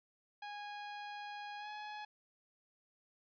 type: tone with pitch glide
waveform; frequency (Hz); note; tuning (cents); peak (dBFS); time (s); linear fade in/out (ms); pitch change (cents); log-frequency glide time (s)
sawtooth; 825 to 841.8; G#5 to G#5; -12 to +23; -40; 0.42-2.05; 5; +35; 1.58-1.68
effects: resampled to 11025 Hz